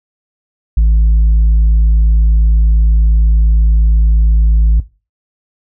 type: tone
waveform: sine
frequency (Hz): 54.3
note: A1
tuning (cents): -22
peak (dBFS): -3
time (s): 0.77-4.8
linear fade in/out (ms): 5
effects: noise-tail reverb RT60 0.3 s tail -19 dB re dry + tanh soft clip ceiling -5 dBFS